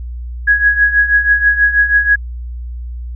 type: tone with tremolo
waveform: sine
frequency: 1663 Hz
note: G#6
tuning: 2 cents sharp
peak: -5 dBFS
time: 0.47-2.16 s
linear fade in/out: 10 ms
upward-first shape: triangle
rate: 6.2 Hz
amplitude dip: 80%
effects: added 60 Hz sine -22 dBFS peak until 3.15 s